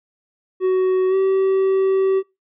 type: tone with pitch glide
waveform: triangle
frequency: 373 to 383.9 Hz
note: F#4 to G4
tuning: +14 to -36 cents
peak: -12 dBFS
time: 0.6-2.23 s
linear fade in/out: 50 ms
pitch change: +50 cents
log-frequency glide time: 1.09-1.15 s
effects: noise-tail reverb RT60 0.2 s tail -21 dB re dry + resampled to 8000 Hz